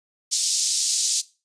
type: band-pass noise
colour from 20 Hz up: white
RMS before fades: -23 dBFS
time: 0.31-1.22 s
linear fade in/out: 20 ms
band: 4400 to 7900 Hz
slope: 24 dB/octave
effects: noise-tail reverb RT60 0.3 s tail -19 dB re dry + resampled to 22050 Hz